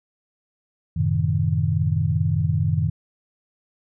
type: chord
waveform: sine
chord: F# diminished seventh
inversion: none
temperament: equal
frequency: 92.5 / 110 / 130.81 / 155.56 Hz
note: F#2 / A2 / C3 / Eb3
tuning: 0 / 0 / 0 / 0 cents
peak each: -23 / -25 / -26 / -22 dBFS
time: 0.96-2.9 s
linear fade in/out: 10 ms
effects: none